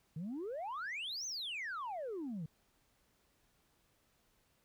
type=exponential two-way sweep; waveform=sine; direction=up then down; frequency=146.83 to 6390 to 146.83 Hz; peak=-37 dBFS; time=0.16-2.46 s; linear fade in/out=5 ms; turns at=1.26 s; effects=tanh soft clip ceiling -37 dBFS + pink hiss -74 dBFS RMS until 4.64 s